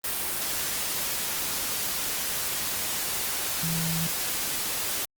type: tone in noise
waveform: sine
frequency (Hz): 164.81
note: E3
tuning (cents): 0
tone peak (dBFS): -28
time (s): 3.63-4.07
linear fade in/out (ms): 2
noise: white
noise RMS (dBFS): -29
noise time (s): 0.04-5.05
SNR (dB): -2
effects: Opus 32 kbps